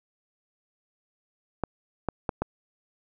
clicks, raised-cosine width 1 ms, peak -12 dBFS, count 4, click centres 1.637 / 2.087 / 2.292 / 2.42 s, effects none

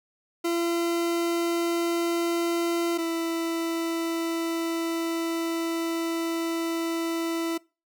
40% pulse tone pair in turn, 340 / 331.7 Hz, F4 / E4, -46 / +11 cents, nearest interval unison, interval 43 cents, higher first, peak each -23 / -25 dBFS, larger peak first, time 0.44-2.98 / 2.98-7.58 s, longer second, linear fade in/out 10 ms, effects noise-tail reverb RT60 0.3 s tail -23 dB re dry

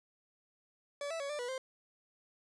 40% pulse tone with pitch steps, 573 / 657 / 561 / 592 / 488.3 / 523 Hz, D5 / E5 / C#5 / D5 / B4 / C5, -43 / -6 / +21 / +14 / -20 / -1 cents, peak -36 dBFS, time 1.01-1.58 s, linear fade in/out 2 ms, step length 95 ms, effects resampled to 22050 Hz + 12-bit

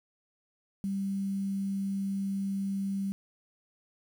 sine tone with quantisation, 196 Hz, G3, in tune, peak -29 dBFS, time 0.84-3.12 s, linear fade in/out 0 ms, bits 9, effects none

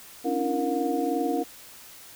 sine tone cluster, 271.1 / 293.7 / 333.7 / 466.8 / 718 Hz, C#4 / D4 / E4 / A#4 / F5, -38 / 0 / +21 / +2 / +48 cents, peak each -30 dBFS, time 0.24-1.44 s, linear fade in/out 20 ms, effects white hiss -47 dBFS RMS until 2.15 s

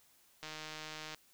click train, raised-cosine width 0.2 ms, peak -27 dBFS, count 112, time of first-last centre 0.43-1.146 s, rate 155 Hz, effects white hiss -67 dBFS RMS until 1.33 s

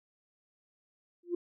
sine tone with exponential growth, 349.2 Hz, F4, in tune, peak -25 dBFS, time 1.23-1.35 s, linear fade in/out 5 ms, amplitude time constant 25 ms, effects tanh soft clip ceiling -21 dBFS

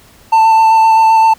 triangle tone with vibrato, 890 Hz, A5, 20 cents sharp, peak -3 dBFS, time 0.32-1.34 s, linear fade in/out 10 ms, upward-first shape square, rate 7.7 Hz, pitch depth 11 cents each way, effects pink hiss -44 dBFS RMS until 1.38 s

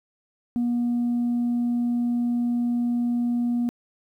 sine tone, 240 Hz, B3, 49 cents flat, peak -19 dBFS, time 0.56-3.69 s, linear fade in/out 0 ms, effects tanh soft clip ceiling -19 dBFS + 10-bit

